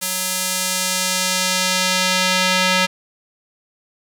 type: tone with band-pass filter sweep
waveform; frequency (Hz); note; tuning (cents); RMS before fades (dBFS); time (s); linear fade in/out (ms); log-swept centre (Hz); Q
square; 185; F#3; 0; -19; 0.01-2.87; 20; 11000 to 3100; 0.78
effects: none